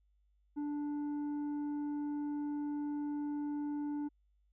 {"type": "tone with tanh clipping", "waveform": "triangle", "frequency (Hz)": 292.9, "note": "D4", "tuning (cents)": -5, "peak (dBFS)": -36, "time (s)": [0.56, 4.09], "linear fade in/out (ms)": 20, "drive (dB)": 10, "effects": ["added 50 Hz sine -69 dBFS peak until 4.52 s"]}